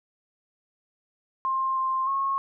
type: tone with pitch steps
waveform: sine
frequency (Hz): 1058 / 1052 / 1090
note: C6 / C6 / C#6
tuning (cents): +19 / +9 / -29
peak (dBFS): -23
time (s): 1.45-2.38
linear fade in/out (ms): 0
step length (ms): 310
effects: none